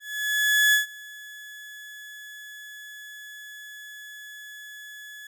35% pulse tone with ADSR envelope, 1704 Hz, G#6, 44 cents sharp, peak -14 dBFS, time 0-5.27 s, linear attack 730 ms, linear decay 130 ms, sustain -24 dB, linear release 3 ms, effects none

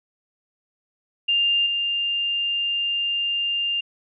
sine tone with level steps, 2800 Hz, F7, 4 cents sharp, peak -17 / -21 dBFS, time 1.28-3.81 s, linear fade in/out 10 ms, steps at 1.66 s, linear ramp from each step 5 ms, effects none

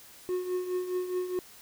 triangle tone with tremolo, 363.7 Hz, F#4, 30 cents flat, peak -24 dBFS, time 0.29-1.39 s, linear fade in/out 0 ms, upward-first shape triangle, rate 4.8 Hz, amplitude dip 70%, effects white hiss -52 dBFS RMS until 1.61 s

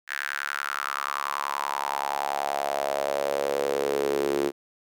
sawtooth tone with high-pass filter sweep, 70.5 Hz, C#2, 30 cents sharp, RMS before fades -28 dBFS, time 0.07-4.52 s, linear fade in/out 50 ms, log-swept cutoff 1700 to 360 Hz, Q 5.1, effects none

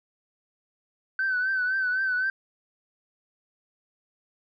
sine tone with vibrato, 1521 Hz, F#6, 47 cents sharp, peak -22 dBFS, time 1.19-2.3 s, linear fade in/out 2 ms, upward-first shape triangle, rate 3.9 Hz, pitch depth 64 cents each way, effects tanh soft clip ceiling -19 dBFS

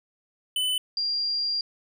square / sine tone pair in turn, 3009 / 4776 Hz, F#7 / D8, +28 / +28 cents, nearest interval minor sixth, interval 800 cents, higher second, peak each -24 dBFS, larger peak neither, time 0.56-0.78 / 0.97-1.61 s, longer second, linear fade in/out 2 ms, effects none

